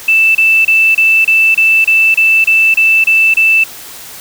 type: tone bursts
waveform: sine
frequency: 2648 Hz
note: E7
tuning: 7 cents sharp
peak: -5 dBFS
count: 12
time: 0.08-3.639 s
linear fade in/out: 5 ms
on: 270 ms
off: 29 ms
effects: white hiss -30 dBFS RMS until 4.2 s